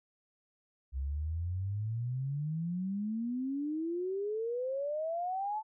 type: exponential sweep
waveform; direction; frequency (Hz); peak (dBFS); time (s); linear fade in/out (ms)
sine; up; 64.5 to 882; -32; 0.92-5.63; 50
effects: none